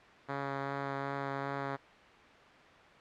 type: tone with vibrato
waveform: 5% pulse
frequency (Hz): 138.59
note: C#3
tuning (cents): 0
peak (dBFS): -23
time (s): 0.28-1.77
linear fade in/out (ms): 20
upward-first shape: sine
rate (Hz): 2.6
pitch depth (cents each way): 11
effects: white hiss -55 dBFS RMS until 3 s + low-pass 2000 Hz 12 dB/octave

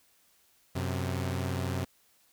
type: tone pair together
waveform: sawtooth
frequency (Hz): 92.1 / 130.09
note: F#2 / C3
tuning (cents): -7 / -10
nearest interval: tritone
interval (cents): 597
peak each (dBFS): -28 / -30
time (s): 0.75-1.85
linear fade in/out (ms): 10
effects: white hiss -66 dBFS RMS until 2.32 s

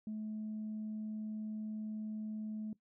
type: tone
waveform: sine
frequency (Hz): 215.4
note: A3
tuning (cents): -37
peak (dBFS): -37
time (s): 0.07-2.73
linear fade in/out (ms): 2
effects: noise-tail reverb RT60 0.1 s tail -18 dB re dry + tanh soft clip ceiling -35 dBFS

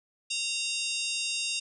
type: harmonic tone with a mistuned harmonic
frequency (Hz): 923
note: A#5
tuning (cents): -17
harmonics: 3 / 4 / 5 / 6 / 7 / 8 / 9 / 10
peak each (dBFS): -33 / -35 / -37 / -39 / -40 / -41 / -42 / -43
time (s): 0.3-1.6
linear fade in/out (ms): 10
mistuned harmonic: 5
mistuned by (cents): +72
effects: none

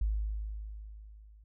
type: tone with level ramp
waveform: sine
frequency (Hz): 52.7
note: G#1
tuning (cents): +26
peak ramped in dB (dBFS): -26 to -54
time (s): 0.01-1.44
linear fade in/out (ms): 5
effects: none

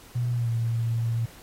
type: tone with pitch glide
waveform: sine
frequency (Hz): 121.4 to 115.72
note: B2 to A#2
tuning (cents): -29 to -12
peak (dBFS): -23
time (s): 0.15-1.26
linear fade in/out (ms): 10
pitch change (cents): -83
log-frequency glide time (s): 0.33-0.51
effects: pink hiss -50 dBFS RMS until 1.42 s + AAC 48 kbps

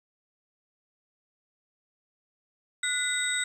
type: tone cluster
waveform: sine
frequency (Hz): 1456 / 2012 / 3763 / 8030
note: F#6 / B6 / A#7 / B8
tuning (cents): -28 / +32 / +16 / +28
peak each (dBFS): -31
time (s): 2.83-3.44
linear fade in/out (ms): 5
effects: tanh soft clip ceiling -16 dBFS + 10-bit

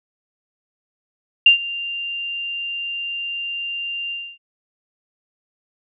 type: tone with ADSR envelope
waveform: sine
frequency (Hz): 2788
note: F7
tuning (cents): -4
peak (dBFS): -5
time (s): 1.46-4.38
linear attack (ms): 4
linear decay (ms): 110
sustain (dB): -19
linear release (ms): 270
effects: none

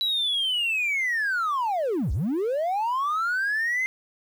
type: linear two-way sweep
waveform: triangle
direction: down then up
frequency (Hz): 3951 to 51.3 to 2093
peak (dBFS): -20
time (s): 0.01-3.86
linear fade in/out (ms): 0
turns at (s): 2.12
effects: tanh soft clip ceiling -18 dBFS + 9-bit

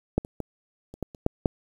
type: clicks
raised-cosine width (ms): 2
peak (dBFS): -8 / -24 / -17 / -28 / -16 / -29 / -7 / -7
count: 8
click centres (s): 0.18 / 0.249 / 0.403 / 0.94 / 1.027 / 1.148 / 1.264 / 1.458
effects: 8-bit

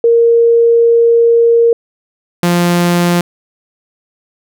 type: tone pair in turn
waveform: sine / sawtooth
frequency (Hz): 465.6 / 174.4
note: A#4 / F3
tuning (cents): -2 / -2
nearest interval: octave + perfect fourth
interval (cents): 1700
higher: first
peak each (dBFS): -5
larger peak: neither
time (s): 0.04-1.73 / 2.43-3.21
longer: first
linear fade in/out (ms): 2
effects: none

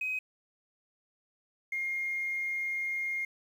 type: tone pair in turn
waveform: triangle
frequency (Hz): 2524 / 2129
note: D#7 / C7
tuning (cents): +24 / +30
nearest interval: minor third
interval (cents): 294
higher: first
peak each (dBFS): -27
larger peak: neither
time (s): 0.01-0.19 / 1.72-3.25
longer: second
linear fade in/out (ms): 5
effects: tanh soft clip ceiling -28 dBFS + 10-bit

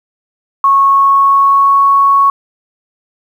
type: tone with pitch glide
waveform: sine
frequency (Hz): 1100 to 1108.9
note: C#6 to C#6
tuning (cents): -14 to 0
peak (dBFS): -5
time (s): 0.64-2.3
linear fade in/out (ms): 2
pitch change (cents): +14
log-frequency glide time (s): 0.86-1.81
effects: 7-bit

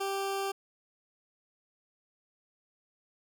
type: tone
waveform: 20% pulse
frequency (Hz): 392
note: G4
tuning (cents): 0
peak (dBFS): -26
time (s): 0-0.52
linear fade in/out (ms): 10
effects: none

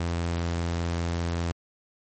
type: tone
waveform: sawtooth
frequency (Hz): 85.1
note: F2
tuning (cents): -44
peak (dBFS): -22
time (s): 0-1.52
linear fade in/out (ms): 5
effects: MP3 32 kbps

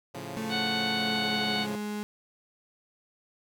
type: chord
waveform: 10% pulse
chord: A augmented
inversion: none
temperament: equal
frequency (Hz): 110 / 138.59 / 174.61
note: A2 / C#3 / E#3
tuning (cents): 0 / 0 / 0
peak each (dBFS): -34 / -32 / -33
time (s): 0.14-1.76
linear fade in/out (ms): 10
type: tone with pitch glide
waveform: 35% pulse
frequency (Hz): 220 to 209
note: A3 to G#3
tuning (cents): 0 to +11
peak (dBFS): -30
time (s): 0.37-2.03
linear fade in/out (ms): 0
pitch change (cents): -89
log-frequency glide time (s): 0.91-1.72
type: harmonic tone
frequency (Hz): 740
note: F#5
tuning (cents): 0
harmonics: 1 / 2 / 3 / 4 / 5 / 6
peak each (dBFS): -35 / -35 / -35 / -35 / -35 / -35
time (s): 0.49-1.67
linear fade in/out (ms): 50
effects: none

